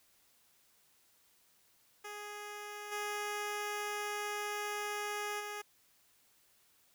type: tone with level steps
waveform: 10% pulse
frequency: 415.3 Hz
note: G#4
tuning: in tune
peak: -35 / -28 / -32 dBFS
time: 2.04-5.62 s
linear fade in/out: 10 ms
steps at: 2.91 / 5.39 s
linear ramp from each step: 20 ms
effects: white hiss -69 dBFS RMS until 6.94 s